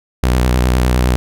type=tone with vibrato; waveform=sawtooth; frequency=62.2 Hz; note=B1; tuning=13 cents sharp; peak=-7 dBFS; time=0.23-1.16 s; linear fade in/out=0 ms; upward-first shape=sine; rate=9.7 Hz; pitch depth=47 cents each way; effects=none